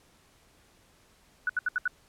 sine tone bursts, 1480 Hz, F#6, in tune, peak -24 dBFS, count 5, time 1.47-1.878 s, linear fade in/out 2 ms, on 24 ms, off 72 ms, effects pink hiss -62 dBFS RMS until 2.08 s + low-pass 12000 Hz 12 dB/octave

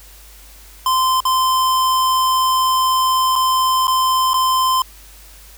square tone with dropouts, 1036 Hz, C6, 17 cents flat, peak -14 dBFS, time 0.86-4.82 s, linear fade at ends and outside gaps 2 ms, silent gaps 1.204-1.252 / 3.356-3.36 / 3.871-3.879 / 4.334-4.341 s, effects added 50 Hz sine -42 dBFS peak until 5.57 s + white hiss -44 dBFS RMS until 5.57 s

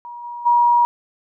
sine tone with level steps, 956 Hz, A#5, 43 cents sharp, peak -31 / -28 / -11 dBFS, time 0.05-0.85 s, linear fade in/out 0 ms, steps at 0.23 / 0.45 s, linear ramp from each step 20 ms, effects none

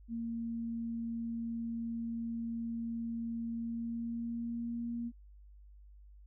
sine tone with pitch glide, 230.7 to 235.3 Hz, A#3 to A#3, -18 to +16 cents, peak -35 dBFS, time 0.08-5.12 s, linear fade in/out 50 ms, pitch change +34 cents, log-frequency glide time 3.53-4.91 s, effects added 50 Hz sine -53 dBFS peak until 6.26 s

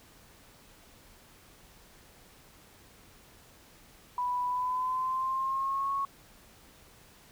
sine tone with pitch glide, 987.8 to 1102.4 Hz, B5 to C#6, 0 to -10 cents, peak -28 dBFS, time 4.18-6.05 s, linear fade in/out 2 ms, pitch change +190 cents, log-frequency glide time 4.46-5.92 s, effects pink hiss -57 dBFS RMS until 7.31 s

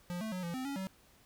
square tone with pitch steps, 176.4 / 219.6 / 183.2 / 171 / 258.7 / 279 / 190.3 Hz, F3 / A3 / F#3 / F3 / C4 / C#4 / F#3, +18 / -3 / -17 / -36 / -19 / +11 / +49 cents, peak -37 dBFS, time 0.1-0.87 s, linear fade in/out 0 ms, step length 110 ms, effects pink hiss -64 dBFS RMS until 1.25 s

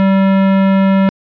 sine tone with hard clipping, 193.4 Hz, G3, 23 cents flat, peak -10 dBFS, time 0-1.09 s, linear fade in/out 0 ms, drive 18 dB, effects resampled to 11025 Hz

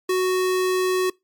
square tone, 370 Hz, F#4, in tune, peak -19 dBFS, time 0.09-1.1 s, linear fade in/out 5 ms, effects noise-tail reverb RT60 0.2 s tail -24 dB re dry + MP3 96 kbps

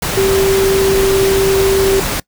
sine tone in noise, 388.1 Hz, G4, 17 cents flat, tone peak -10 dBFS, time 0.17-2 s, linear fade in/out 5 ms, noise pink, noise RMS -18 dBFS, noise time 0.02-2.2 s, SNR +5 dB, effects noise-tail reverb RT60 0.1 s tail -23 dB re dry

